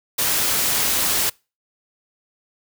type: noise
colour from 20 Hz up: white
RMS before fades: -20 dBFS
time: 0.18-1.3 s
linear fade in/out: 10 ms
effects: noise-tail reverb RT60 0.3 s tail -26 dB re dry